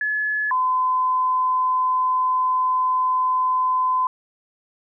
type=tone pair in turn; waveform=sine; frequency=1709 / 1020.1 Hz; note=G#6 / C6; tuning=+49 / -44 cents; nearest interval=major sixth; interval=893 cents; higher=first; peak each=-20 / -17 dBFS; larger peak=second; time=0.01-0.51 / 0.51-4.07 s; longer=second; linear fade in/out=2 ms; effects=none